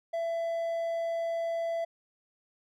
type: tone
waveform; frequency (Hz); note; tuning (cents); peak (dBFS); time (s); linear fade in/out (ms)
triangle; 668; E5; +23; -27; 0.13-1.85; 10
effects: none